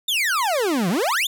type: exponential two-way sweep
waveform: 40% pulse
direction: down then up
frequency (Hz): 3729 to 163.7 to 3729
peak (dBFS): -18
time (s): 0.08-1.27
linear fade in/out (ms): 5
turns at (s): 0.89
effects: none